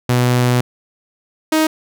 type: tone pair in turn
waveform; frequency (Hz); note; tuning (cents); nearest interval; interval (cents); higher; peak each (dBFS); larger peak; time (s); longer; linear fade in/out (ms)
sawtooth; 123.6 / 314; B2 / D#4; +2 / +16; octave + major third; 1614; second; -8; neither; 0.09-0.61 / 1.52-1.67; first; 5
effects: none